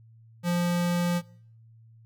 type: tone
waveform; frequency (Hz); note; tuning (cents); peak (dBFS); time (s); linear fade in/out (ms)
square; 174.61; F3; 0; -24; 0.43-1.22; 50
effects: noise-tail reverb RT60 0.6 s tail -23 dB re dry + added 113 Hz sine -51 dBFS peak until 2.05 s